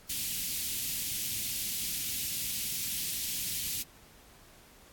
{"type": "band-stop noise", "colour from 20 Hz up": "white", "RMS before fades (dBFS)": -34, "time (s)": [0.09, 3.83], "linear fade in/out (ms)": 10, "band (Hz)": [260, 2400], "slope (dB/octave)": 24, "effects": ["pink hiss -57 dBFS RMS until 4.92 s", "AAC 64 kbps"]}